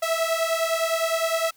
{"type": "beating tone pair", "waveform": "sawtooth", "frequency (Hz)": [651, 660.8], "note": ["E5", "E5"], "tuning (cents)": [-22, 4], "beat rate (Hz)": 9.8, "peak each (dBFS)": -21, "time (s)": [0.02, 1.51], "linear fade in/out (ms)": 10, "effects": ["white hiss -60 dBFS RMS until 1.56 s"]}